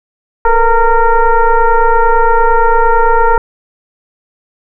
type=tone with frequency modulation; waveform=sine; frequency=451.6 Hz; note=A4; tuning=45 cents sharp; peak=-5 dBFS; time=0.45-3.38 s; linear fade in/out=2 ms; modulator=466 Hz; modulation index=1.8; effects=none